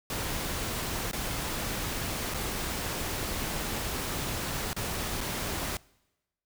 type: noise with dropouts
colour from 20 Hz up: pink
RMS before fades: -33 dBFS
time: 0.1-5.77 s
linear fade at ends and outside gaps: 2 ms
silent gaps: 1.114-1.131 / 2.34-2.344 / 4.732-4.764 / 5.207-5.211 s
effects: noise-tail reverb RT60 1.0 s tail -24 dB re dry